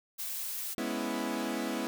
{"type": "noise", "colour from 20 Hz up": "blue", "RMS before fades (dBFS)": -37, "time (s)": [0.18, 0.75], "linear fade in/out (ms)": 20}
{"type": "chord", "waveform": "sawtooth", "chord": "C# minor seventh", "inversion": "second", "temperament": "equal", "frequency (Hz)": [207.7, 246.9, 277.2, 329.6], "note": ["G#3", "B3", "C#4", "E4"], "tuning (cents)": [0, 0, 0, 0], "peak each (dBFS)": [-35, -32, -35, -33], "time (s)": [0.78, 1.87], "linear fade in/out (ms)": 0}
{"effects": []}